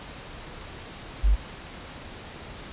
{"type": "tone", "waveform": "sine", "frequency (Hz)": 49.91, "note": "G1", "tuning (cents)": 32, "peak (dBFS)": -16, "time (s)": [1.23, 1.36], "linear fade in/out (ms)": 20, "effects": ["pink hiss -41 dBFS RMS until 2.72 s", "resampled to 8000 Hz"]}